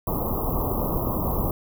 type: band-stop noise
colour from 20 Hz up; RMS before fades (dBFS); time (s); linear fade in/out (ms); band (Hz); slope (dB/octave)
pink; -25; 0.07-1.51; 2; 1200 to 12000; 96
effects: none